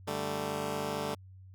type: chord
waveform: 10% pulse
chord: D suspended fourth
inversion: none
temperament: just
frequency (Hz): 146.83 / 195.78 / 220.2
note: D3 / G3 / A3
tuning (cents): 0 / -2 / +2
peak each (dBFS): -30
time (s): 0.07-1.15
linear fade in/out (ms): 10
effects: added 94 Hz sine -49 dBFS peak until 1.54 s